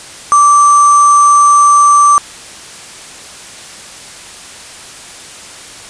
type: tone with sample-and-hold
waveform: sine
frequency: 1164 Hz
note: D6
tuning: 16 cents flat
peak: -3 dBFS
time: 0.32-2.18 s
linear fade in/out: 0 ms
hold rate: 7350 Hz
effects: white hiss -31 dBFS RMS until 5.89 s + resampled to 22050 Hz